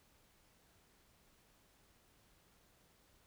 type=silence; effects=pink hiss -70 dBFS RMS until 3.26 s